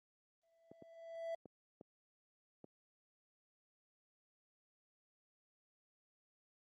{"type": "tone with exponential growth", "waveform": "triangle", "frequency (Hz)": 663, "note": "E5", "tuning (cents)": 10, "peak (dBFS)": -36, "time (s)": [0.43, 1.35], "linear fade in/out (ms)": 5, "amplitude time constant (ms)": 200}
{"type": "clicks", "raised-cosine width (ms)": 2, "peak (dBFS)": -39, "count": 5, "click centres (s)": [0.715, 0.823, 1.457, 1.811, 2.643]}
{"effects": ["high-pass 200 Hz 12 dB/octave", "Opus 24 kbps"]}